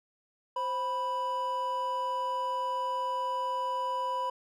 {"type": "tone pair together", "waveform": "triangle", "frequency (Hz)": [524.2, 987.8], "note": ["C5", "B5"], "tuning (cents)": [3, 0], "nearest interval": "major seventh", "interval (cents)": 1097, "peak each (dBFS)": [-35, -28], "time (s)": [0.56, 4.3], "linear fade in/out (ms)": 5, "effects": []}